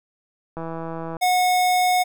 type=click train; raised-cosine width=1 ms; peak=-18 dBFS; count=99; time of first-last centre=0.57-1.168 s; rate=164 Hz
type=tone; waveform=square; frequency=729 Hz; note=F#5; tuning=26 cents flat; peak=-17 dBFS; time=1.21-2.04 s; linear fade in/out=20 ms
effects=none